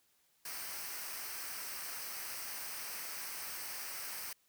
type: noise with comb filter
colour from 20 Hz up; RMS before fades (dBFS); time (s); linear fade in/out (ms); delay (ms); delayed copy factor
white; -43; 0.45-4.33; 5; 0.28; -0.6
effects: white hiss -73 dBFS RMS until 4.48 s